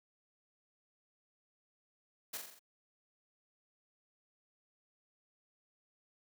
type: noise with echo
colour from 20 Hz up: white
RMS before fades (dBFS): -41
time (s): 2.33-2.38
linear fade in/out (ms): 10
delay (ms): 43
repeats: 5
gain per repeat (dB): -4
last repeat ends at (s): 2.595
effects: high-pass 200 Hz 12 dB/octave